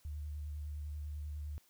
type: tone with vibrato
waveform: sine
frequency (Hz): 74.4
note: D2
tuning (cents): +23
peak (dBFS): -39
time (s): 0.05-1.58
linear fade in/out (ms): 0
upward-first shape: triangle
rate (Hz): 10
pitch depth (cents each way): 29
effects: white hiss -69 dBFS RMS until 1.69 s